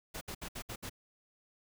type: noise bursts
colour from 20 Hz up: pink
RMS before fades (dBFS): -42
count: 6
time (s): 0.14-0.897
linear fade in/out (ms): 10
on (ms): 72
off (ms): 65
effects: none